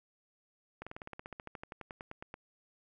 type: slowing click train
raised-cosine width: 0.5 ms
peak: -28 dBFS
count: 21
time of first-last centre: 0.82-2.341 s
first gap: 46 ms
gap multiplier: 1.05
effects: none